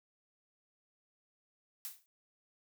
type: noise with exponential decay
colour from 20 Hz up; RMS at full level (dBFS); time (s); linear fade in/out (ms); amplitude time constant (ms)
blue; -39; 1.85-2.06; 0; 44
effects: noise-tail reverb RT60 0.1 s tail -24 dB re dry